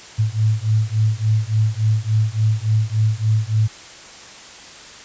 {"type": "beating tone pair", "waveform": "sine", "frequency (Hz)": [107.2, 110.7], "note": ["A2", "A2"], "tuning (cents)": [-45, 11], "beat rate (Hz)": 3.5, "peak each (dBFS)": [-18, -18], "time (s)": [0.18, 3.68], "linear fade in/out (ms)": 20, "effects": ["white hiss -39 dBFS RMS until 5.04 s", "resampled to 16000 Hz"]}